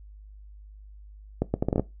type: accelerating click train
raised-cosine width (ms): 2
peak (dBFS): -10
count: 8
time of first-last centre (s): 1.42-1.796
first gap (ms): 120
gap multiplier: 0.71
effects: noise-tail reverb RT60 0.2 s tail -18 dB re dry + added 51 Hz sine -44 dBFS peak until 2 s